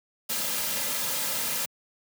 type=noise with comb filter; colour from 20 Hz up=white; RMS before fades=-29 dBFS; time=0.29-1.66 s; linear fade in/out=10 ms; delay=2.7 ms; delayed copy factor=-0.6; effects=high-pass 150 Hz 12 dB/octave